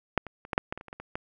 clicks, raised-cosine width 0.5 ms, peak -7 / -24 / -28 / -14 / -6 / -16 / -24 / -28 / -30 / -24 / -25 / -17 dBFS, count 12, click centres 0.177 / 0.267 / 0.451 / 0.532 / 0.579 / 0.725 / 0.776 / 0.811 / 0.883 / 0.929 / 1 / 1.155 s, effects none

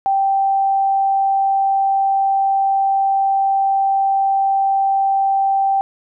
sine tone, 782 Hz, G5, 4 cents flat, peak -13 dBFS, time 0.06-5.81 s, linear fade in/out 0 ms, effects none

